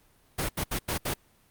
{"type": "noise bursts at uneven times", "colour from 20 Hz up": "pink", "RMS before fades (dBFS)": -29, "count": 5, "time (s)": [[0.38, 0.49], [0.57, 0.64], [0.71, 0.79], [0.88, 0.98], [1.05, 1.14]], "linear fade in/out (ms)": 10, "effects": ["pink hiss -63 dBFS RMS until 1.5 s", "Opus 32 kbps"]}